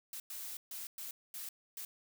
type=noise bursts at uneven times; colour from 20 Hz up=blue; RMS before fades=-44 dBFS; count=6; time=0.13-0.2 / 0.3-0.57 / 0.71-0.87 / 0.98-1.11 / 1.34-1.49 / 1.77-1.85 s; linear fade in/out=2 ms; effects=none